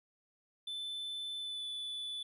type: tone with pitch glide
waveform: triangle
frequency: 3520 to 3474 Hz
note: A7 to A7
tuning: 0 to -23 cents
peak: -37 dBFS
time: 0.67-2.23 s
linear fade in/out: 5 ms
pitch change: -23 cents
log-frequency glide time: 1.38-1.65 s
effects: resampled to 32000 Hz